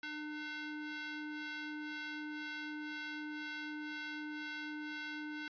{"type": "ring-modulated tone", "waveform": "sawtooth", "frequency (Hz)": 604, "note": "D5", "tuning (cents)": 48, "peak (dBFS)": -34, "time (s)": [0.03, 5.48], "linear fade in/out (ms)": 2, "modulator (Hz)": 905, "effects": ["resampled to 11025 Hz"]}